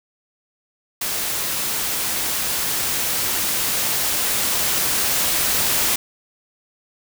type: noise with level ramp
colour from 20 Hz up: white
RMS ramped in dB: -24 to -19 dBFS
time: 1.01-5.96 s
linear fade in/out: 5 ms
effects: none